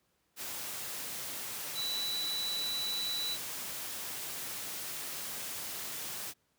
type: tone in noise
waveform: sine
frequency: 3951 Hz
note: B7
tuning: in tune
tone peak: -33 dBFS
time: 1.74-3.38 s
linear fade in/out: 50 ms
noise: white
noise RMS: -40 dBFS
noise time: 0.36-6.34 s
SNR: +4 dB
effects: pink hiss -75 dBFS RMS until 6.58 s + high-pass 80 Hz 12 dB/octave